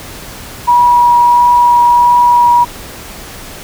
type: tone with vibrato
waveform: sine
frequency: 964 Hz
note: B5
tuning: 42 cents flat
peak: -4 dBFS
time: 0.67-2.65 s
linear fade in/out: 20 ms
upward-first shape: triangle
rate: 1.5 Hz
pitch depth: 9 cents each way
effects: pink hiss -29 dBFS RMS until 3.63 s